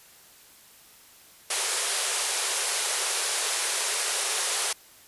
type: band-pass noise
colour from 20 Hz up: white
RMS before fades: -28 dBFS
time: 1.5-4.73 s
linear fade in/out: 5 ms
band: 370 to 11000 Hz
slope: 96 dB/octave
effects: white hiss -53 dBFS RMS until 5.07 s + resampled to 32000 Hz